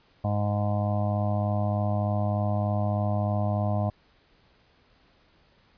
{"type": "harmonic tone", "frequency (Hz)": 103.3, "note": "G#2", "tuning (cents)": -9, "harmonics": [1, 2, 3, 5, 6, 7, 8, 9, 10], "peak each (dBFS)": [-25, -31, -40, -43, -32, -34, -42, -45, -42], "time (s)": [0.24, 3.9], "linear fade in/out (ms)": 5, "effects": ["pink hiss -62 dBFS RMS until 5.77 s", "resampled to 11025 Hz"]}